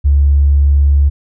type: tone with tanh clipping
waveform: triangle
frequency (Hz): 71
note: C#2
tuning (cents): +42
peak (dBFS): -6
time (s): 0.04-1.1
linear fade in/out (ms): 20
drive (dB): 4
effects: none